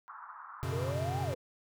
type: band-pass noise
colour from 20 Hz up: pink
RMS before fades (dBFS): -48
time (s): 0.08-0.92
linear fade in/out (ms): 0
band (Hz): 960 to 1400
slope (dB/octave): 48
type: chord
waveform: square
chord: F# suspended fourth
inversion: none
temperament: equal with one note detuned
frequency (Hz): 92.87 / 123.47 / 138.59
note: F#2 / B2 / C#3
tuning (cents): +7 / 0 / 0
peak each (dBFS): -38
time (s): 0.63-1.34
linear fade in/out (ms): 0
type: exponential two-way sweep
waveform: sine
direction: up then down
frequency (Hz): 440 to 830.6 to 481.9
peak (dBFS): -36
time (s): 0.72-1.35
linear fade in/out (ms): 10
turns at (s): 1.21
effects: none